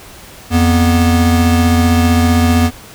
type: tone pair together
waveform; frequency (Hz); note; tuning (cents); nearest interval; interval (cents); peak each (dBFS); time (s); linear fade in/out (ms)
square; 85.95 / 242.4; F2 / B3; -27 / -32; octave + tritone; 1795; -12; 0.5-2.71; 50
effects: pink hiss -36 dBFS RMS until 2.94 s